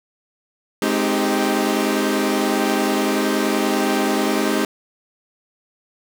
sawtooth chord, Ab major seventh, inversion none, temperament equal with one note detuned, 211 / 261.6 / 311.1 / 392 Hz, Ab3 / C4 / Eb4 / G4, +28 / 0 / 0 / 0 cents, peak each -19 dBFS, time 0.82-4.65 s, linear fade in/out 2 ms, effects none

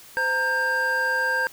triangle tone cluster, 514 / 921 / 1590 Hz, C5 / A#5 / G6, -31 / -21 / +24 cents, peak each -28 / -27 / -20 dBFS, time 0.17-1.47 s, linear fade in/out 0 ms, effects white hiss -47 dBFS RMS until 1.52 s

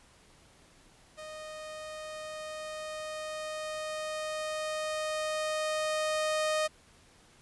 sawtooth tone with level ramp, 619 Hz, D#5, 9 cents flat, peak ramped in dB -38 to -23 dBFS, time 1.17-6.68 s, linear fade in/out 20 ms, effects pink hiss -60 dBFS RMS until 7.41 s + resampled to 24000 Hz

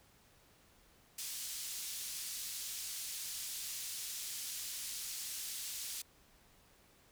pink band-pass noise, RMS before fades -43 dBFS, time 1.18-6.02 s, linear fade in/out 5 ms, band 4700 to 14000 Hz, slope 12 dB/octave, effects pink hiss -66 dBFS RMS until 7.11 s

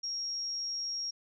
sine tone, 5588 Hz, F8, in tune, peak -33 dBFS, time 0.03-1.11 s, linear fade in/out 10 ms, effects none

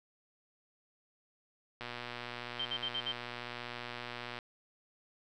click train, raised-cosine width 0.3 ms, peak -25 dBFS, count 313, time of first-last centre 1.81-4.389 s, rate 121 Hz
sine tone bursts, 3136 Hz, G7, in tune, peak -33 dBFS, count 5, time 2.59-3.123 s, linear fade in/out 10 ms, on 65 ms, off 52 ms
effects none

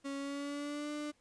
35% pulse tone with pitch glide, 277.2 to 297.1 Hz, C#4 to D4, 0 to +20 cents, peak -36 dBFS, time 0.04-1.12 s, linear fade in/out 20 ms, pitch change +120 cents, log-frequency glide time 0.17-0.91 s, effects pink hiss -72 dBFS RMS until 1.2 s + resampled to 22050 Hz

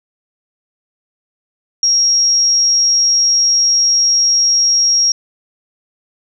sine tone, 5600 Hz, F8, 4 cents sharp, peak -9 dBFS, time 1.83-5.12 s, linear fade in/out 2 ms, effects none

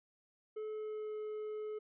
triangle tone with pitch glide, 431 to 427.3 Hz, A4 to G#4, -36 to +49 cents, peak -37 dBFS, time 0.56-1.79 s, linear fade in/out 10 ms, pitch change -15 cents, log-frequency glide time 0.69-1.16 s, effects resampled to 8000 Hz

